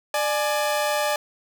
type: tone pair together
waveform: sawtooth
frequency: 595 / 841.5 Hz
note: D5 / G#5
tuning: +22 / +23 cents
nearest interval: tritone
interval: 601 cents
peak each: -19 / -22 dBFS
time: 0.14-1.16 s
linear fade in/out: 2 ms
effects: none